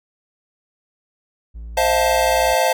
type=tone; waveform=triangle; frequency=56.5 Hz; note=A1; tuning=47 cents sharp; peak=-28 dBFS; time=1.54-2.55 s; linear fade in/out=20 ms
type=chord; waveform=square; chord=F dominant seventh; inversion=second; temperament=equal with one note detuned; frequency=523.3 / 637.2 / 698.5 / 880 Hz; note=C5 / Eb5 / F5 / A5; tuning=0 / +41 / 0 / 0 cents; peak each=-21 dBFS; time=1.77-2.73 s; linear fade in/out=5 ms
effects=none